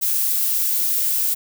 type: noise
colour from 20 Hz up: violet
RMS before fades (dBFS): -20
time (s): 0.01-1.35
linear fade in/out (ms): 20
effects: none